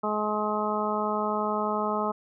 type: harmonic tone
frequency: 211.6 Hz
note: G#3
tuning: 33 cents sharp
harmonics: 1 / 2 / 3 / 4 / 5 / 6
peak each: -32 / -32 / -32 / -32 / -32 / -32 dBFS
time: 0.03-2.12 s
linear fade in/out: 10 ms
effects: none